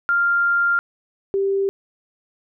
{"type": "tone pair in turn", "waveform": "sine", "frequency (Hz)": [1395, 392.5], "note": ["F6", "G4"], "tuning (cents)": [-2, 2], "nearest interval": "octave + minor seventh", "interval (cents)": 2196, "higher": "first", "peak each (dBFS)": [-15, -17], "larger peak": "first", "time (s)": [[0.09, 0.79], [1.34, 1.69]], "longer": "first", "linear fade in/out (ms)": 0, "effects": []}